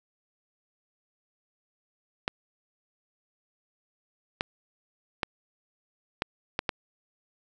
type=clicks; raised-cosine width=0.3 ms; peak=-10 dBFS; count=6; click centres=2.279 / 4.409 / 5.232 / 6.221 / 6.591 / 6.692 s; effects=none